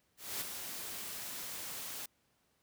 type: noise with ADSR envelope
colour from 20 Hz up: white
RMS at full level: -37 dBFS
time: 0.17-2.06 s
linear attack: 240 ms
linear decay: 16 ms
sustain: -6 dB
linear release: 5 ms
effects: pink hiss -75 dBFS RMS until 2.62 s + high-pass 60 Hz 12 dB/octave